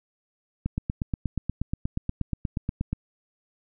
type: click train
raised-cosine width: 5 ms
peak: -14 dBFS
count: 20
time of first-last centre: 0.66-2.93 s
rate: 8.37 Hz
effects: none